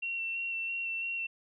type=tone with vibrato; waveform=sine; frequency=2718 Hz; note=F7; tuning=48 cents flat; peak=-32 dBFS; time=0.02-1.27 s; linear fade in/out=10 ms; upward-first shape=square; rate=3 Hz; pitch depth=12 cents each way; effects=none